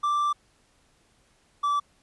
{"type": "tone pair in turn", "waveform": "triangle", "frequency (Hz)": [1174.7, 1158.5], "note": ["D6", "D6"], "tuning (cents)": [0, -24], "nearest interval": "unison", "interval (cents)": 24, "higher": "first", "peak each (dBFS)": -20, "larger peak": "neither", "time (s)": [[0.03, 0.33], [1.63, 1.8]], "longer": "first", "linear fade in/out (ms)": 10, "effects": ["pink hiss -64 dBFS RMS until 2.02 s", "resampled to 24000 Hz"]}